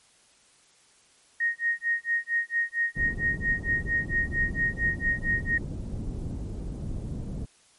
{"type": "tone with tremolo", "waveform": "sine", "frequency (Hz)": 1864.7, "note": "A#6", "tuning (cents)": 0, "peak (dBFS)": -21, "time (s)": [1.4, 5.58], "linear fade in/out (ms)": 5, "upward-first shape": "sine", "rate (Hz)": 4.4, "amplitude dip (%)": 100}
{"type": "low-pass noise", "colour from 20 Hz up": "pink", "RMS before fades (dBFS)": -33, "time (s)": [2.95, 7.46], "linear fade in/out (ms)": 20, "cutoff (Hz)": 250, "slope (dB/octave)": 12}
{"effects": ["white hiss -60 dBFS RMS until 7.78 s", "MP3 48 kbps"]}